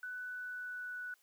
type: tone with pitch glide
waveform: sine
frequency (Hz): 1492 to 1480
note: F#6 to F#6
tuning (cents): +14 to 0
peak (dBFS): -40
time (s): 0.03-1.14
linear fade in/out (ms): 2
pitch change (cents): -14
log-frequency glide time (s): 0.18-1.02
effects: white hiss -71 dBFS RMS until 1.22 s + high-pass 400 Hz 12 dB/octave

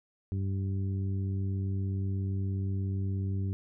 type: harmonic tone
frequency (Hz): 96.9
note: G2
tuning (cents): -20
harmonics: 1 / 2 / 3 / 4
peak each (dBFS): -29 / -38 / -44 / -47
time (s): 0.32-3.53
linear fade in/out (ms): 0
effects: none

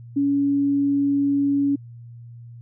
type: tone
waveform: sine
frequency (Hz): 281.6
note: C#4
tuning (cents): +27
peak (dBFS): -17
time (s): 0.16-1.76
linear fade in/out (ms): 10
effects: added 118 Hz sine -38 dBFS peak until 2.61 s

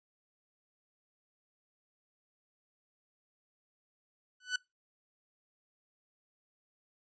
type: tone with exponential growth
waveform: sawtooth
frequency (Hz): 1494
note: F#6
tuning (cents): +16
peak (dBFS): -23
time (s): 4.4-4.56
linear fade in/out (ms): 5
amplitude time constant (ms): 33
effects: noise-tail reverb RT60 0.2 s tail -23 dB re dry + resampled to 16000 Hz

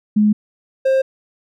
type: tone pair in turn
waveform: sine / triangle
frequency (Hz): 210.7 / 530.9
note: G#3 / C5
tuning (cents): +25 / +25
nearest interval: octave + major third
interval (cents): 1600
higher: second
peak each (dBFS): -10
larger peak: neither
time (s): 0.16-0.33 / 0.85-1.02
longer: neither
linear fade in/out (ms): 10
effects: none

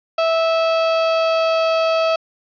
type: tone with pitch glide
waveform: 35% pulse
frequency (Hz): 655 to 650.5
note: E5 to E5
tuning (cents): -11 to -23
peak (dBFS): -13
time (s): 0.18-2.16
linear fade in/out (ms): 5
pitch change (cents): -12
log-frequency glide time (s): 0.3-1.72
effects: resampled to 11025 Hz + 8-bit

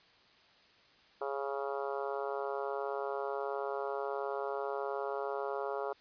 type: harmonic tone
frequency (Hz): 138.59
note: C#3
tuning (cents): 0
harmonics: 3 / 4 / 5 / 6 / 7 / 8 / 9 / 10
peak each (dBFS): -38 / -40 / -42 / -44 / -45 / -46 / -47 / -48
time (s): 1.21-5.93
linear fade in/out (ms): 5
effects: white hiss -63 dBFS RMS until 6 s + resampled to 11025 Hz

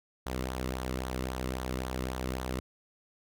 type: tone with flanger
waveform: sawtooth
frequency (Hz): 63.8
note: C2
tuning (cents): -43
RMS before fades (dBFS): -35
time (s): 0.26-2.6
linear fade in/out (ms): 5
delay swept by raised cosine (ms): 0.39 to 1.28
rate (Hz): 3.7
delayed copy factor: -0.55
effects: none

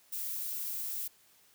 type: noise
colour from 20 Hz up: violet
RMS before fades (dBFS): -37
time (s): 0.12-1.08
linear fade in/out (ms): 10
effects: white hiss -64 dBFS RMS until 1.54 s + high-pass 60 Hz 12 dB/octave

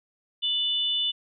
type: tone pair together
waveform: sine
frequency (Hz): 2960 / 3520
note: F#7 / A7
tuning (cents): 0 / 0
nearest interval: minor third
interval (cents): 300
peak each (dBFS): -26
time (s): 0.42-1.12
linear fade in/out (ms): 20
effects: none

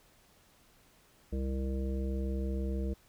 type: harmonic tone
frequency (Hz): 66.2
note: C2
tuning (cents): +21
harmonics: 1 / 3 / 5 / 7 / 9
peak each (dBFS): -32 / -38 / -42 / -43 / -49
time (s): 1.32-2.94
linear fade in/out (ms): 10
effects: pink hiss -64 dBFS RMS until 3.08 s

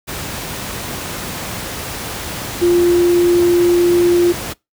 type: tone in noise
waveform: sine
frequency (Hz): 349.2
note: F4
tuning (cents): 0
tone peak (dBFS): -9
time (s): 2.61-4.33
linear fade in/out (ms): 20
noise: pink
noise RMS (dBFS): -25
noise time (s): 0.07-4.54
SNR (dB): +13
effects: noise-tail reverb RT60 0.2 s tail -24 dB re dry + high-pass 60 Hz 12 dB/octave

